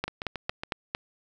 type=two click trains; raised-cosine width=0.3 ms; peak=-12 / -17 dBFS; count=5 / 5; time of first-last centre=0.04-0.949 / 0.08-0.635 s; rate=4.4 / 7.21 Hz; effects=none